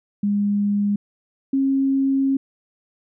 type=tone pair in turn; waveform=sine; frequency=203.9 / 270.8 Hz; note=G#3 / C#4; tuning=-32 / -40 cents; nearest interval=perfect fourth; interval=492 cents; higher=second; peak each=-17 / -16 dBFS; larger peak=second; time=0.23-0.96 / 1.53-2.37 s; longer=second; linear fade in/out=5 ms; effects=none